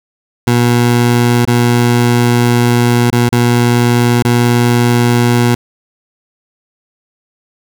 20% pulse tone with dropouts, 120.3 Hz, B2, 45 cents flat, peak -3 dBFS, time 0.47-5.55 s, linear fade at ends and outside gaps 5 ms, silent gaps 1.452-1.475 / 3.104-3.125 / 3.291-3.324 / 4.225-4.249 s, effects none

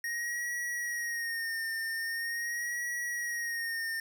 square tone with vibrato, 1864.7 Hz, A#6, in tune, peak -33 dBFS, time 0.04-4 s, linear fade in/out 2 ms, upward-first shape sine, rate 0.43 Hz, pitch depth 51 cents each way, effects none

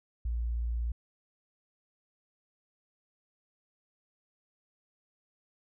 sine tone, 58.27 Hz, A#1, in tune, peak -29 dBFS, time 0.25-0.92 s, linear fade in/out 5 ms, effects none

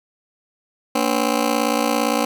15% pulse ring-modulated tone, 261.6 Hz, C4, in tune, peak -8 dBFS, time 0.95-2.25 s, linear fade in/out 5 ms, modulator 28.8 Hz, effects none

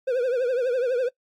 triangle tone with vibrato, 500 Hz, B4, 21 cents sharp, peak -19 dBFS, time 0.07-1.09 s, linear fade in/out 10 ms, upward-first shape triangle, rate 12 Hz, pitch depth 130 cents each way, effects noise-tail reverb RT60 0.1 s tail -22 dB re dry + AAC 48 kbps

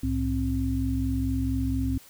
sine tone cluster, 62.9 / 107.2 / 263.8 Hz, B1 / A2 / C4, +32 / -45 / +14 cents, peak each -28 / -30 / -27 dBFS, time 0.03-1.98 s, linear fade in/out 5 ms, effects white hiss -52 dBFS RMS until 2.09 s

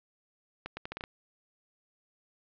accelerating click train, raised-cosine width 0.3 ms, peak -21 dBFS, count 7, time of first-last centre 0.66-1.039 s, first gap 110 ms, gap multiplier 0.77, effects low-pass 4000 Hz 12 dB/octave

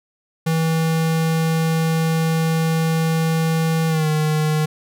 square tone with pitch glide, 162 to 153.97 Hz, E3 to D#3, -30 to -18 cents, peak -17 dBFS, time 0.46-4.66 s, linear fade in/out 10 ms, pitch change -88 cents, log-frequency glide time 3.88-4.08 s, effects none

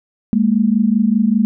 sine tone pair together, 204.6 / 229.7 Hz, G#3 / A#3, -26 / -25 cents, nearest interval major second, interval 201 cents, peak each -14 dBFS, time 0.33-1.45 s, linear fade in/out 0 ms, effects none

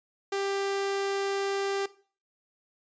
sawtooth tone, 394.9 Hz, G4, 13 cents sharp, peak -24 dBFS, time 0.32-1.86 s, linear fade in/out 5 ms, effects noise-tail reverb RT60 0.4 s tail -17 dB re dry + resampled to 16000 Hz

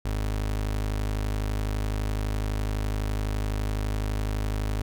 30% pulse tone, 51.91 Hz, G#1, in tune, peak -23 dBFS, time 0.05-4.82 s, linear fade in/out 5 ms, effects none

